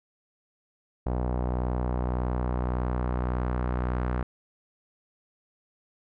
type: tone with low-pass filter sweep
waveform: sawtooth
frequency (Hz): 61.74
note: B1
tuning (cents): 0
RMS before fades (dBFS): -28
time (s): 1.06-4.23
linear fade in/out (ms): 5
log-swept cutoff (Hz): 810 to 1400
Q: 1.5
effects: none